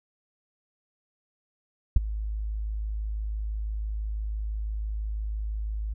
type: tone with ADSR envelope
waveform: sine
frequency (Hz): 53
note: G#1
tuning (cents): +36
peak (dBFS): -10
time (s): 1.96-5.94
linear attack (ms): 5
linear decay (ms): 16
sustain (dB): -18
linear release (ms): 13
effects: none